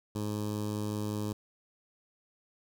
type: tone with notch filter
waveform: 15% pulse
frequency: 105.2 Hz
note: G#2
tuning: 23 cents sharp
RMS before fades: -34 dBFS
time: 0.15-1.33 s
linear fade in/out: 5 ms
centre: 2000 Hz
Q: 0.68
effects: none